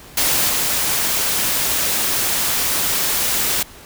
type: noise with level steps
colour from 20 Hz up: white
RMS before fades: -17 / -19 dBFS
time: 0.17-3.63 s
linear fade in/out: 5 ms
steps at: 0.49 s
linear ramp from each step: 5 ms
effects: pink hiss -41 dBFS RMS until 3.85 s